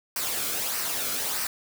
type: noise with flanger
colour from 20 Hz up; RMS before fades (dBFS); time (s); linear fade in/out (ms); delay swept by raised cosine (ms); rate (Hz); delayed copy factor
white; -29; 0.16-1.47; 2; 0.28 to 1.11; 1.6; -0.5
effects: none